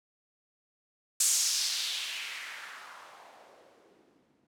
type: noise with low-pass filter sweep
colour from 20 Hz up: violet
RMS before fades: -35 dBFS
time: 1.2-4.47 s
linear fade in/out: 5 ms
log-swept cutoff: 7900 to 210 Hz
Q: 2.1
effects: none